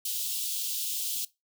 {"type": "high-pass noise", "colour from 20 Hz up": "white", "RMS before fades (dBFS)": -32, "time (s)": [0.05, 1.25], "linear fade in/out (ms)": 5, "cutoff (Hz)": 2900, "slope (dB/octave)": 48, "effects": ["noise-tail reverb RT60 0.2 s tail -19 dB re dry"]}